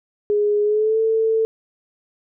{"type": "tone with pitch glide", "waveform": "sine", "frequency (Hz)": [415.3, 445.1], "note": ["G#4", "A4"], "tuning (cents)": [0, 20], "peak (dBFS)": -15, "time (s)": [0.3, 1.45], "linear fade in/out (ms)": 0, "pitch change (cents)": 120, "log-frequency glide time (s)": [0.63, 0.99], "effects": []}